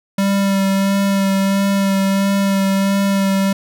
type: tone with vibrato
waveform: square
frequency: 196 Hz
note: G3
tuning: in tune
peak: -14 dBFS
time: 0.18-3.53 s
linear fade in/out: 5 ms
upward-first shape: sine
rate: 1.5 Hz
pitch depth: 16 cents each way
effects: none